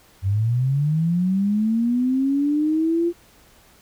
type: linear sweep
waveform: sine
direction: up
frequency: 92.7 to 347.4 Hz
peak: -17 dBFS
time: 0.22-3.13 s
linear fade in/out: 50 ms
effects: pink hiss -53 dBFS RMS until 3.81 s